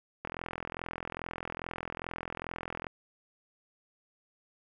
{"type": "click train", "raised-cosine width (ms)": 0.5, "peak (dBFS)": -21, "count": 112, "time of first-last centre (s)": [0.25, 2.868], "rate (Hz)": 42.4, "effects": []}